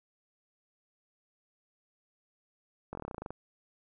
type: slowing click train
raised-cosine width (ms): 1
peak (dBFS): -25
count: 13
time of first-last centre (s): 2.93-3.306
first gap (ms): 21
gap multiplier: 1.07
effects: none